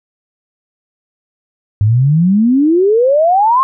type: exponential sweep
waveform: sine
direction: up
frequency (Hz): 99.8 to 1090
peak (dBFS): -7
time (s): 1.81-3.63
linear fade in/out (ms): 0
effects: none